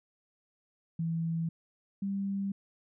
sine tone pair in turn, 164.81 / 197.19 Hz, E3 / G3, 0 / +10 cents, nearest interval minor third, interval 310 cents, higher second, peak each -29 / -30 dBFS, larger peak first, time 0.99-1.49 / 2.02-2.52 s, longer neither, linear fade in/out 5 ms, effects none

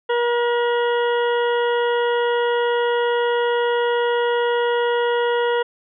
harmonic tone, 477.7 Hz, A#4, 42 cents sharp, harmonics 1 / 2 / 3 / 4 / 6 / 7, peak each -18 / -24 / -28 / -30 / -34 / -35 dBFS, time 0.09-5.63 s, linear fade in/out 10 ms, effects none

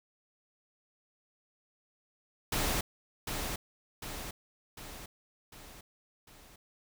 pink noise with echo, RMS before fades -31 dBFS, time 2.52-2.81 s, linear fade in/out 5 ms, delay 750 ms, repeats 5, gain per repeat -5 dB, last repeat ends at 6.56 s, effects none

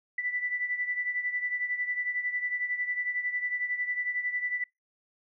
sine beating tone pair, 1975.5 / 1986.5 Hz, B6 / B6, 0 / +10 cents, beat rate 11 Hz, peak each -30 / -35 dBFS, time 0.18-4.64 s, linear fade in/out 5 ms, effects noise-tail reverb RT60 0.2 s tail -26 dB re dry

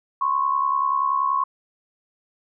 sine tone pair together, 1025.6 / 1096 Hz, C6 / C#6, -35 / -20 cents, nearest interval minor second, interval 115 cents, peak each -24 / -20 dBFS, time 0.21-1.44 s, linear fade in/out 5 ms, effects none

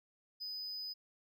triangle tone, 4998 Hz, D#8, 7 cents sharp, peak -39 dBFS, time 0.4-0.94 s, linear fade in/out 20 ms, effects none

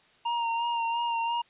square tone with vibrato, 932.3 Hz, A#5, in tune, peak -27 dBFS, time 0.25-1.42 s, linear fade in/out 10 ms, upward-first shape sine, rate 2.9 Hz, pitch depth 27 cents each way, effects white hiss -61 dBFS RMS until 1.49 s + resampled to 8000 Hz

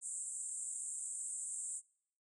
white band-pass noise, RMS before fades -43 dBFS, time 0.01-1.82 s, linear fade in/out 50 ms, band 7400 to 9000 Hz, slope 96 dB/octave, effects noise-tail reverb RT60 0.7 s tail -26 dB re dry

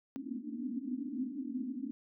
white band-pass noise, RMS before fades -39 dBFS, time 0.16-1.91 s, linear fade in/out 0 ms, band 230 to 290 Hz, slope 96 dB/octave, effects none

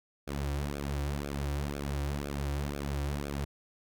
sawtooth tone with flanger, 71.2 Hz, C#2, 47 cents sharp, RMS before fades -34 dBFS, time 0.27-3.45 s, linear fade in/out 10 ms, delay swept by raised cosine 1 to 4.8 ms, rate 2 Hz, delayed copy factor -0.8, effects none

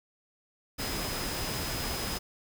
sine tone in noise, 5050 Hz, D#8, 25 cents sharp, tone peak -40 dBFS, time 0.78-2.19 s, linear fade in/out 20 ms, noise pink, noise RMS -34 dBFS, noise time 0.78-2.19 s, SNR -9 dB, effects none

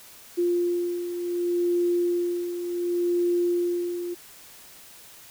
sine beating tone pair, 349.2 / 349.88 Hz, F4 / F4, 0 / +3 cents, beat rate 0.68 Hz, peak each -30 / -23 dBFS, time 0.37-4.15 s, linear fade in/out 20 ms, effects white hiss -48 dBFS RMS until 5.3 s

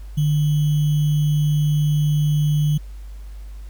sine tone with sample-and-hold, 150 Hz, D3, 37 cents sharp, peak -15 dBFS, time 0.17-2.78 s, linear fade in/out 10 ms, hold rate 3150 Hz, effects added 50 Hz sine -32 dBFS peak until 3.69 s + pink hiss -54 dBFS RMS until 3.69 s

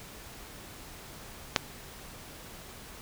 click, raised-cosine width 0.2 ms, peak -4 dBFS, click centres 1.562 s, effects pink hiss -47 dBFS RMS until 3.01 s

